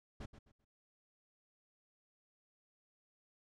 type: noise with echo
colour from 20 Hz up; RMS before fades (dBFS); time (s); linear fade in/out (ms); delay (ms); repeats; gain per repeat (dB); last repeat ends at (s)
brown; -43; 0.2-0.26; 10; 130; 3; -11; 0.65
effects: low-pass 7000 Hz 12 dB/octave